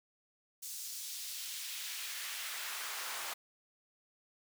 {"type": "noise with high-pass filter sweep", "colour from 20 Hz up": "pink", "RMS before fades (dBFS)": -42, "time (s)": [0.62, 3.34], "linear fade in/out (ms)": 10, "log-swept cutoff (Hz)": [6500, 910], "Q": 1, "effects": []}